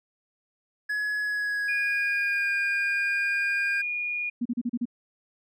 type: tone with pitch glide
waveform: triangle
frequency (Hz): 1689 to 1606.2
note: G#6 to G6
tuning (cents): +29 to +42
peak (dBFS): -24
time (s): 0.89-3.82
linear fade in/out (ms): 10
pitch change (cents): -87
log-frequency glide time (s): 1.2-2.51
type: tone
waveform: sine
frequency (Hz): 2438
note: D#7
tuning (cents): -36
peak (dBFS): -27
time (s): 1.68-4.3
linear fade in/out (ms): 10
type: tone bursts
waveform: sine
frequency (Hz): 240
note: B3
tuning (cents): -49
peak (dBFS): -24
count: 6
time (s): 4.41-4.855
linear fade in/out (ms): 10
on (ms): 45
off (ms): 35
effects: none